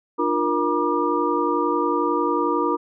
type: tone cluster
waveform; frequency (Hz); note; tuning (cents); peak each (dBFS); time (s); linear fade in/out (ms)
sine; 299.5 / 350.6 / 470.3 / 959 / 1194; D4 / F4 / A#4 / A#5 / D6; +34 / +7 / +15 / +49 / +28; -25; 0.18-2.77; 20
effects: none